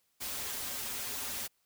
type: noise with comb filter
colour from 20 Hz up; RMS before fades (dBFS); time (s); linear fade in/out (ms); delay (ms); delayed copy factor
white; -38; 0.2-1.48; 20; 6.1; -0.8
effects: white hiss -75 dBFS RMS until 1.65 s